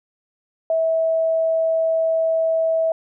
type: tone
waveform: sine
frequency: 650 Hz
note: E5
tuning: 24 cents flat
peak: -16 dBFS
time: 0.7-2.92 s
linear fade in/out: 2 ms
effects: none